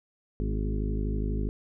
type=harmonic tone with a mistuned harmonic; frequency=52.3 Hz; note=G#1; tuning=13 cents sharp; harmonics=1 / 2 / 3 / 4 / 5 / 6 / 7 / 8; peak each=-28 / -35 / -37 / -37 / -38 / -42 / -41 / -41 dBFS; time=0.4-1.49 s; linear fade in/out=0 ms; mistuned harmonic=5; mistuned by=-32 cents; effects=none